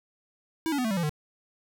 square tone with pitch steps, 323.4 / 284.8 / 250.8 / 220.9 / 194.53 / 171.32 / 150.87 Hz, E4 / C#4 / B3 / A3 / G3 / F3 / D3, -33 / +47 / +27 / +7 / -13 / -33 / +47 cents, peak -26 dBFS, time 0.66-1.094 s, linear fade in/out 0 ms, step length 62 ms, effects none

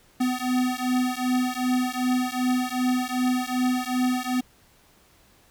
square beating tone pair, 250.7 / 253.3 Hz, B3 / B3, +26 / +44 cents, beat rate 2.6 Hz, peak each -26 dBFS, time 0.2-4.41 s, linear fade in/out 10 ms, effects pink hiss -58 dBFS RMS until 5.5 s

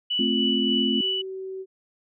sine tone with tremolo, 2960 Hz, F#7, in tune, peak -22 dBFS, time 0.1-1.22 s, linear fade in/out 10 ms, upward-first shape sine, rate 3.4 Hz, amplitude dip 30%
sine chord, F major, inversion first, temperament equal, 220 / 261.6 / 349.2 Hz, A3 / C4 / F4, 0 / 0 / 0 cents, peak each -25 / -25 / -29 dBFS, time 0.19-1.01 s, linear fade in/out 5 ms
sine tone, 380.3 Hz, F#4, 48 cents sharp, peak -31 dBFS, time 1-1.66 s, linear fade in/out 50 ms
effects none

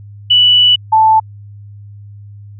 sine tone pair in turn, 2960 / 878.2 Hz, F#7 / A5, 0 / -4 cents, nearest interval octave + major sixth, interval 2104 cents, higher first, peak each -5 dBFS, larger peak neither, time 0.3-0.76 / 0.92-1.2 s, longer first, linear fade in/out 10 ms, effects added 102 Hz sine -31 dBFS peak until 2.59 s

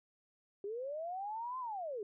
sine linear two-way sweep, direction up then down, 388 to 1046.5 to 388 Hz, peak -38 dBFS, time 0.64-2.03 s, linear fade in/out 2 ms, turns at 1.59 s, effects none

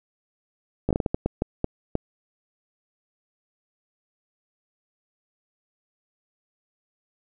slowing click train, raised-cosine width 2 ms, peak -9 dBFS, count 11, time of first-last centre 0.89-1.954 s, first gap 16 ms, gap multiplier 1.39, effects none

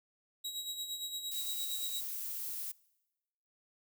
sawtooth tone with tremolo, 3843 Hz, B7, 48 cents flat, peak -33 dBFS, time 0.44-2.01 s, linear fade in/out 10 ms, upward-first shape sine, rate 8.7 Hz, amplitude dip 55%
violet noise, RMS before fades -40 dBFS, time 1.31-2.72 s, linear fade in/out 10 ms
effects noise-tail reverb RT60 1.0 s tail -23 dB re dry

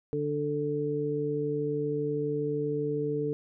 harmonic tone, 147.3 Hz, D3, 6 cents sharp, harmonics 1 / 2 / 3, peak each -34 / -34 / -29 dBFS, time 0.13-3.33 s, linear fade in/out 0 ms, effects none

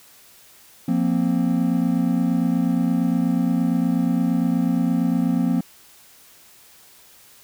triangle chord, F suspended fourth, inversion none, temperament equal, 174.61 / 233.1 / 261.6 Hz, F3 / Bb3 / C4, 0 / 0 / 0 cents, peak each -20 dBFS, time 0.88-5.61 s, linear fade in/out 5 ms, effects white hiss -50 dBFS RMS until 7.43 s

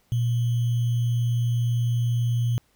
sine tone with sample-and-hold, 119 Hz, A#2, 36 cents sharp, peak -20 dBFS, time 0.12-2.58 s, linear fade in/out 0 ms, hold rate 3150 Hz, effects pink hiss -65 dBFS RMS until 2.75 s

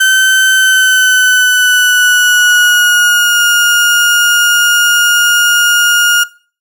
35% pulse tone with pitch glide, 1537 to 1425.8 Hz, G6 to F6, -35 to +35 cents, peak -4 dBFS, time 0-6.24 s, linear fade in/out 10 ms, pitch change -130 cents, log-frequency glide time 0.53-3.44 s, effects noise-tail reverb RT60 0.4 s tail -20 dB re dry

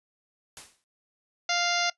white noise with exponential decay, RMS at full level -39 dBFS, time 0.57-0.84 s, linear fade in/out 0 ms, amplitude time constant 58 ms
harmonic tone, 698.5 Hz, F5, in tune, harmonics 1 / 2 / 3 / 4 / 5 / 6 / 7 / 8 / 9, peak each -30 / -31 / -31 / -34 / -34 / -34 / -34 / -36 / -36 dBFS, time 1.49-1.9 s, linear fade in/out 5 ms
effects noise-tail reverb RT60 0.1 s tail -19 dB re dry + resampled to 24000 Hz

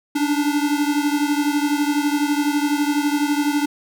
square beating tone pair, 288.5 / 300.5 Hz, D4 / D4, -31 / +40 cents, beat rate 12 Hz, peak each -20 / -23 dBFS, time 0.15-3.66 s, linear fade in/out 10 ms, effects none

